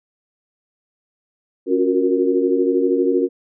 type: chord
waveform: sine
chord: Gb major seventh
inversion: second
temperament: equal with one note detuned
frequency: 277.2 / 357.4 / 370 / 466.2 Hz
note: Db4 / F4 / Gb4 / Bb4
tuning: 0 / +40 / 0 / 0 cents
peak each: -20 dBFS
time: 1.66-3.29 s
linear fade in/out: 50 ms
effects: none

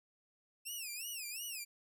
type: tone with vibrato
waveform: 10% pulse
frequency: 2637 Hz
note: E7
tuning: in tune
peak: -33 dBFS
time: 0.65-1.65 s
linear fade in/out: 20 ms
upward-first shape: sine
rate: 2.8 Hz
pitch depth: 190 cents each way
effects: none

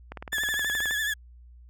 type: click train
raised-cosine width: 0.5 ms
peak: -22 dBFS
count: 16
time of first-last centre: 0.12-0.909 s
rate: 19 Hz
type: tone with vibrato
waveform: 35% pulse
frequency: 1720 Hz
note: A6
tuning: 40 cents flat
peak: -24 dBFS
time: 0.32-1.14 s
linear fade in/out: 10 ms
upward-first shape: triangle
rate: 12 Hz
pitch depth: 72 cents each way
effects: added 60 Hz sine -47 dBFS peak until 1.69 s

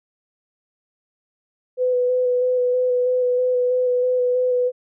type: tone with vibrato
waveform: sine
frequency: 499.5 Hz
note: B4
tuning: 20 cents sharp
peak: -16 dBFS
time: 1.77-4.72 s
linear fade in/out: 50 ms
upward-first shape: square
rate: 3.1 Hz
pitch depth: 14 cents each way
effects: none

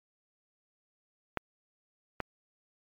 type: clicks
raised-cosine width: 0.5 ms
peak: -14 / -16 dBFS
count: 2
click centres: 1.373 / 2.203 s
effects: MP3 96 kbps

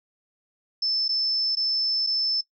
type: tone with dropouts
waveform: sine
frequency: 5274 Hz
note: E8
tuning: in tune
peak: -22 dBFS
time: 0.82-2.41 s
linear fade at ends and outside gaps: 5 ms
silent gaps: 1.081-1.09 / 1.553-1.569 / 2.066-2.07 s
effects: noise-tail reverb RT60 0.1 s tail -18 dB re dry

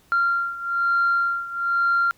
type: beating tone pair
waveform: sine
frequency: 1384 / 1385.1 Hz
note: F6 / F6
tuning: -16 / -15 cents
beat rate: 1.1 Hz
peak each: -20 / -23 dBFS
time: 0.12-2.11 s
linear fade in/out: 0 ms
effects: tanh soft clip ceiling -13 dBFS + pink hiss -58 dBFS RMS until 2.17 s

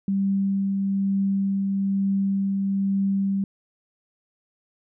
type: tone with tremolo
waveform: sine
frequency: 196 Hz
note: G3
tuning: in tune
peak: -19 dBFS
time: 0.08-3.44 s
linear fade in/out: 2 ms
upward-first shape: triangle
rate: 1.1 Hz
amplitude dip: 25%
effects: none

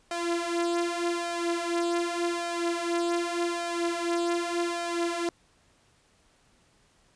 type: tone with flanger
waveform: sawtooth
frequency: 343.1 Hz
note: F4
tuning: 31 cents flat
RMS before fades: -29 dBFS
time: 0.11-5.29 s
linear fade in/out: 2 ms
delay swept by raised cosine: 1.6 to 6.1 ms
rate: 0.85 Hz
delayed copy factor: +0.7
effects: pink hiss -64 dBFS RMS until 7.15 s + resampled to 22050 Hz

